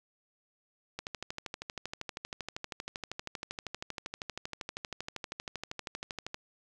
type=click train; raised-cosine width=0.2 ms; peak=-20 dBFS; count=69; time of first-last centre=0.99-6.344 s; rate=12.7 Hz; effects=none